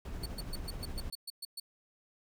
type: noise with tremolo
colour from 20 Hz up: brown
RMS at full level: -39 dBFS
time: 0.05-1.1 s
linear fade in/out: 2 ms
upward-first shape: sine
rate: 12 Hz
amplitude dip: 30%
type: tone bursts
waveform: sawtooth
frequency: 4435 Hz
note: C#8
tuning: in tune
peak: -36 dBFS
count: 10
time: 0.23-1.6 s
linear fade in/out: 5 ms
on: 29 ms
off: 120 ms
effects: none